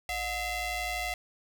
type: ring-modulated tone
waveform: sawtooth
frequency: 667 Hz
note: E5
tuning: 20 cents sharp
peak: -24 dBFS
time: 0.09-1.14 s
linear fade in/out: 2 ms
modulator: 1390 Hz
effects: none